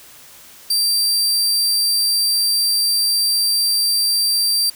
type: tone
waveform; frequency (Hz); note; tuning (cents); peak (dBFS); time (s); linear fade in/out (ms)
sawtooth; 4699; D8; 0; -12; 0.7-4.7; 5
effects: white hiss -43 dBFS RMS until 4.75 s